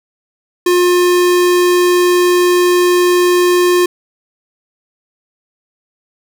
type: tone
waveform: square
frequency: 356.1 Hz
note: F4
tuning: 34 cents sharp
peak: -9 dBFS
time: 0.66-3.86 s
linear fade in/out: 5 ms
effects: none